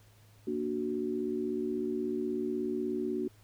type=chord; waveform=sine; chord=Bb augmented; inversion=none; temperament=equal with one note detuned; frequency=234 / 293.7 / 370 Hz; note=Bb3 / D4 / F#4; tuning=+7 / 0 / 0 cents; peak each=-36 / -36 / -33 dBFS; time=0.47-3.28 s; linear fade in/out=5 ms; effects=added 105 Hz sine -58 dBFS peak until 3.43 s + pink hiss -64 dBFS RMS until 3.43 s